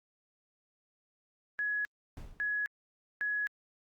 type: tone bursts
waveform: sine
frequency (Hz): 1682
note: G#6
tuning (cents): +22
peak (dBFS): -30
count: 3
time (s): 1.59-3.47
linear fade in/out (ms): 0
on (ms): 260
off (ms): 550
type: noise with exponential decay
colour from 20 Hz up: brown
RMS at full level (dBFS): -40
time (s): 2.17-2.63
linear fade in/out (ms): 1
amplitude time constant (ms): 98
effects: Opus 48 kbps